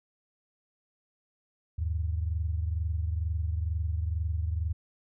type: tone pair together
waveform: sine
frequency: 78 / 100.17 Hz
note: D#2 / G2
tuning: +5 / +38 cents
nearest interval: major third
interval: 433 cents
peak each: -28 / -34 dBFS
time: 1.78-4.73 s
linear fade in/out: 10 ms
effects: none